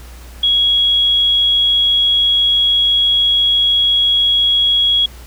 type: tone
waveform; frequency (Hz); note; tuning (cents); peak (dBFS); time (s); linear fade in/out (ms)
sine; 3322; G#7; 0; -10; 0.43-5.06; 5
effects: added 60 Hz sine -33 dBFS peak until 5.26 s + pink hiss -41 dBFS RMS until 5.26 s